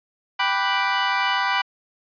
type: chord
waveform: 25% pulse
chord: G major seventh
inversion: none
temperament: equal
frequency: 784 / 987.8 / 1174.7 / 1480 Hz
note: G5 / B5 / D6 / F#6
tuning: 0 / 0 / 0 / 0 cents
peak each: -22 / -19 / -23 / -23 dBFS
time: 0.39-1.62 s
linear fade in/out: 10 ms
effects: resampled to 11025 Hz